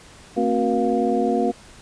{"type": "tone cluster", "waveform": "sine", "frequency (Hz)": [225.6, 264.9, 368, 476.8, 702], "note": ["A3", "C4", "F#4", "A#4", "F5"], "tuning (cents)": [44, 22, -9, 39, 9], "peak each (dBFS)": -24, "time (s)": [0.36, 1.52], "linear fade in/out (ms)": 20, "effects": ["pink hiss -46 dBFS RMS until 1.81 s", "resampled to 22050 Hz"]}